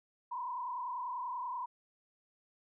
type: tone with frequency modulation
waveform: sine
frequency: 987.8 Hz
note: B5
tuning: in tune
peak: -36 dBFS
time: 0.31-1.66 s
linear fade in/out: 10 ms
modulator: 30.3 Hz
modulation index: 1.6
effects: none